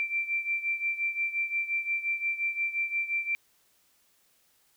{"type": "beating tone pair", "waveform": "sine", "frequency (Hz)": [2349, 2354.7], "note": ["D7", "D7"], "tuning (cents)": [0, 4], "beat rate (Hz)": 5.7, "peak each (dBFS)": [-29, -33], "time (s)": [0, 3.35], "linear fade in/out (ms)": 0, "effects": ["white hiss -67 dBFS RMS until 4.76 s"]}